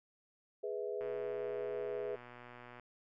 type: chord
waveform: sine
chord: E major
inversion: first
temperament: equal with one note detuned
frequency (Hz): 415.3 / 493.9 / 648.3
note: G#4 / B4 / E5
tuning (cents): 0 / 0 / -29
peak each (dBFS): -39 / -41 / -45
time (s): 0.63-2.16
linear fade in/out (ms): 10
type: click train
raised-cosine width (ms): 0.5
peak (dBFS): -37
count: 219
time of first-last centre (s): 1.01-2.797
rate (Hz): 122
effects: none